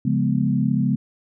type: chord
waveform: sine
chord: C# dominant seventh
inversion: none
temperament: equal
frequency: 138.59 / 174.61 / 207.7 / 246.9 Hz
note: C#3 / E#3 / G#3 / B3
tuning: 0 / 0 / 0 / 0 cents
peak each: -22 / -25 / -22 / -23 dBFS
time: 0.05-0.96 s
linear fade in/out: 5 ms
effects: none